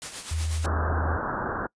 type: noise with tremolo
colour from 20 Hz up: white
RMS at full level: -34 dBFS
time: 0.02-0.66 s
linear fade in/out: 0 ms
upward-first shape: sine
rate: 8.1 Hz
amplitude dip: 55%
type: tone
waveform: sine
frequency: 80.1 Hz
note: E2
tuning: 49 cents flat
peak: -25 dBFS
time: 0.31-1.17 s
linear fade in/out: 5 ms
type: low-pass noise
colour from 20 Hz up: white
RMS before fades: -30 dBFS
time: 0.64-1.67 s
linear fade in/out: 10 ms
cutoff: 1600 Hz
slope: 96 dB/octave
effects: noise-tail reverb RT60 0.1 s tail -24 dB re dry + resampled to 22050 Hz